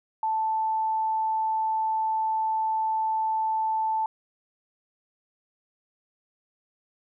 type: tone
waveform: sine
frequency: 880 Hz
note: A5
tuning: in tune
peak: -23 dBFS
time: 0.23-4.06 s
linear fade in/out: 2 ms
effects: none